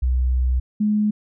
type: tone pair in turn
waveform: sine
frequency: 63.1 / 210.7 Hz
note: B1 / G#3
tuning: +38 / +25 cents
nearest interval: octave + major sixth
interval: 2087 cents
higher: second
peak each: -16 dBFS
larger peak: neither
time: 0.02-0.6 / 0.8-1.11 s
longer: first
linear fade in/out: 10 ms
effects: none